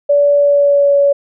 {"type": "tone with pitch glide", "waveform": "sine", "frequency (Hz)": [575, 565.4], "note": ["D5", "C#5"], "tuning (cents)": [-37, 34], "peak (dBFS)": -7, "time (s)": [0.09, 1.13], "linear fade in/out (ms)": 10, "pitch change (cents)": -29, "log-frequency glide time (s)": [0.36, 0.95], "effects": []}